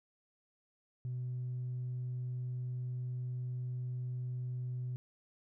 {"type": "tone with tanh clipping", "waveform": "triangle", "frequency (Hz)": 125.1, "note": "B2", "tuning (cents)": 23, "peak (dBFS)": -36, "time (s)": [1.05, 4.96], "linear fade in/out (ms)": 0, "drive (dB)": 5, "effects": []}